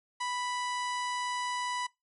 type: harmonic tone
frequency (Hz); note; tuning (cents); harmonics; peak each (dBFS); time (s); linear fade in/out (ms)
987.8; B5; 0; 1 / 2 / 3 / 4 / 5 / 6 / 7 / 8 / 9 / 10; -33 / -39 / -43 / -45 / -47 / -49 / -50 / -51 / -52 / -53; 0.2-1.87; 10
effects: noise-tail reverb RT60 0.2 s tail -22 dB re dry